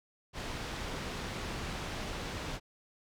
pink low-pass noise, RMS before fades -39 dBFS, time 0.33-2.6 s, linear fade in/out 50 ms, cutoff 5200 Hz, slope 12 dB/octave, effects none

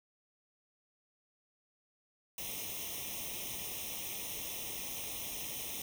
white noise with comb filter, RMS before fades -41 dBFS, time 2.38-5.82 s, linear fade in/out 2 ms, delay 0.33 ms, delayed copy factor +0.95, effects none

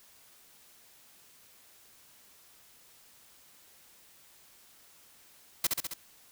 white noise with echo, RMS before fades -26 dBFS, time 5.64-5.67 s, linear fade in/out 5 ms, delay 67 ms, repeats 4, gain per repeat -3 dB, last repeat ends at 5.938 s, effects white hiss -59 dBFS RMS until 6.31 s

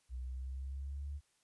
sine exponential sweep, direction up, 61.74 to 72.6 Hz, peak -39 dBFS, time 0.09-1.21 s, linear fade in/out 50 ms, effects white hiss -75 dBFS RMS until 1.43 s + resampled to 24000 Hz

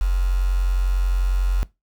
sine tone with quantisation, 45.54 Hz, F#1, 27 cents flat, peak -16 dBFS, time 0.01-1.63 s, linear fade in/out 0 ms, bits 6, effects noise-tail reverb RT60 0.2 s tail -20 dB re dry

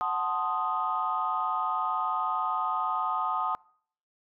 sine chord, F# diminished seventh, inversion none, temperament equal, 740 / 880 / 1046.5 / 1244.5 Hz, F#5 / A5 / C6 / Eb6, 0 / 0 / 0 / 0 cents, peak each -33 / -32 / -33 / -29 dBFS, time 0.01-3.55 s, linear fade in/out 0 ms, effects noise-tail reverb RT60 0.6 s tail -25 dB re dry + tanh soft clip ceiling -17 dBFS

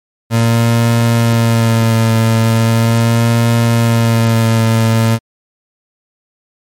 30% pulse tone with vibrato, 114.8 Hz, A#2, 26 cents flat, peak -6 dBFS, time 0.3-5.19 s, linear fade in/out 50 ms, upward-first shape sine, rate 0.39 Hz, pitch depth 28 cents each way, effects MP3 64 kbps

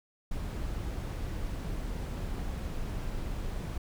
brown noise, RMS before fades -35 dBFS, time 0.31-3.78 s, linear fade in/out 5 ms, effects none

